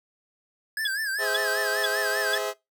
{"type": "tone with vibrato", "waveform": "square", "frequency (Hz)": 1661.2, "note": "G#6", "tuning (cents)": 0, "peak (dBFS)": -27, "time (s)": [0.77, 2.38], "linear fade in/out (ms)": 2, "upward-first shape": "sine", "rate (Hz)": 5.1, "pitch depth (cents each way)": 120}
{"type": "tone bursts", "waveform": "sine", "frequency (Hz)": 3400, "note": "G#7", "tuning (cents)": 40, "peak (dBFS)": -23, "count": 4, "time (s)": [0.85, 2.352], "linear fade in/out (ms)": 5, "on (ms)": 23, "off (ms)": 470}
{"type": "chord", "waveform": "sawtooth", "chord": "Ab augmented", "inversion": "none", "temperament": "just", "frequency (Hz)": [415.3, 519.1, 648.9], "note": ["Ab4", "C5", "E5"], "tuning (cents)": [0, -14, -27], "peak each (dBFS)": [-27, -29, -27], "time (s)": [1.18, 2.54], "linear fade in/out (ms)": 50}
{"effects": ["noise-tail reverb RT60 0.2 s tail -21 dB re dry"]}